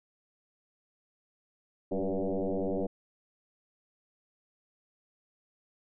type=tone with frequency modulation; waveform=sine; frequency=101.3 Hz; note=G#2; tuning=43 cents flat; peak=-28 dBFS; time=1.91-2.87 s; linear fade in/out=10 ms; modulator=96.2 Hz; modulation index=5.6; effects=none